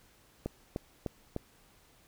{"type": "click train", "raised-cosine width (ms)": 2, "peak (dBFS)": -20, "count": 4, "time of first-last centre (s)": [0.46, 1.364], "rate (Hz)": 3.32, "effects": ["pink hiss -63 dBFS RMS until 2.07 s"]}